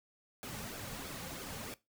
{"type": "noise with flanger", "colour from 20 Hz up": "pink", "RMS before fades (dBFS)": -44, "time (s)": [0.43, 1.74], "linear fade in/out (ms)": 0, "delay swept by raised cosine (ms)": [1, 3.1], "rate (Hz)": 3.1, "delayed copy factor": -0.6, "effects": ["noise-tail reverb RT60 0.2 s tail -18 dB re dry"]}